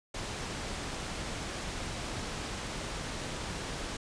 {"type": "low-pass noise", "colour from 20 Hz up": "pink", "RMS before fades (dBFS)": -38, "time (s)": [0.14, 3.97], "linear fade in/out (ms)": 5, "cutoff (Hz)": 8400, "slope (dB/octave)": 12, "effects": ["resampled to 22050 Hz"]}